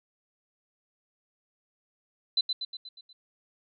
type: tone with echo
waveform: sine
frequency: 4025 Hz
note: B7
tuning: 32 cents sharp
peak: -21 dBFS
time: 2.37-2.41 s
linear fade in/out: 5 ms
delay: 120 ms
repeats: 6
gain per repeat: -5 dB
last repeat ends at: 3.13 s
effects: none